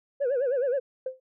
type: tone with vibrato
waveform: sine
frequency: 523.3 Hz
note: C5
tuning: in tune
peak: -21 dBFS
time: 0.2-0.8 s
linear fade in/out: 20 ms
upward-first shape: sine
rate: 9.5 Hz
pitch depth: 160 cents each way
type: tone with exponential decay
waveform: sine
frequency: 518 Hz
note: C5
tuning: 17 cents flat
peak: -24 dBFS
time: 1.06-1.2 s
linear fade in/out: 5 ms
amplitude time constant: 30 ms
effects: tanh soft clip ceiling -21 dBFS